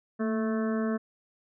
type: harmonic tone with a mistuned harmonic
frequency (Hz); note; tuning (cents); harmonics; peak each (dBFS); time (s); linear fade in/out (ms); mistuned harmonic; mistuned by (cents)
219; A3; -8; 1 / 2 / 3 / 5 / 6 / 7 / 8; -27 / -33 / -37 / -41 / -43 / -44 / -45; 0.19-0.98; 20; 1; +41
effects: none